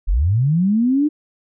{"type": "linear sweep", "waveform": "sine", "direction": "up", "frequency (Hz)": [34.65, 307], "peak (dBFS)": -13, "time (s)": [0.07, 1.09], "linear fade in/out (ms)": 20, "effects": []}